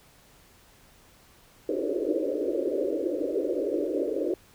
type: band-pass noise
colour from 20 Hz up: pink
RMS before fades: -28 dBFS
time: 1.69-4.34 s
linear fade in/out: 2 ms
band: 290 to 580 Hz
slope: 96 dB/octave
effects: pink hiss -57 dBFS RMS until 4.54 s